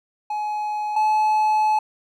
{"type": "tone pair in turn", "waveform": "triangle", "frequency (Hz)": [844, 858.3], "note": ["G#5", "A5"], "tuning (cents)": [28, -43], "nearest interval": "unison", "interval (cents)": 29, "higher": "second", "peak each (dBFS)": [-21, -14], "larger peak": "second", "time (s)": [[0.3, 0.96], [0.96, 1.79]], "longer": "second", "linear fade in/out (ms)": 5, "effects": []}